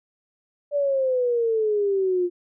sine exponential sweep, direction down, 585 to 349.2 Hz, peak -19 dBFS, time 0.71-2.3 s, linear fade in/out 50 ms, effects none

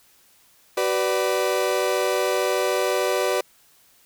35% pulse chord, B minor, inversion second, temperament equal with one note detuned, 378 / 493.9 / 587.3 Hz, F#4 / B4 / D5, +37 / 0 / 0 cents, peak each -23 dBFS, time 0.77-3.41 s, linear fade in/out 5 ms, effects white hiss -57 dBFS RMS until 4.05 s

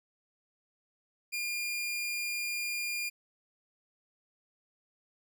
sawtooth tone, 2411 Hz, D7, 45 cents sharp, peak -29 dBFS, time 1.32-3.1 s, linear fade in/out 20 ms, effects none

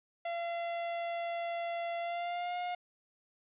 45% pulse tone with pitch glide, 683 to 713.2 Hz, F5 to F5, -39 to +36 cents, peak -34 dBFS, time 0.25-2.75 s, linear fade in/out 5 ms, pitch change +75 cents, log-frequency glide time 1.99-2.57 s, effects resampled to 8000 Hz

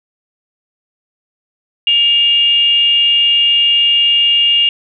sine tone with frequency modulation, 2826 Hz, F7, 20 cents sharp, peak -8 dBFS, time 1.87-4.69 s, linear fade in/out 2 ms, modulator 515 Hz, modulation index 0.3, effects none

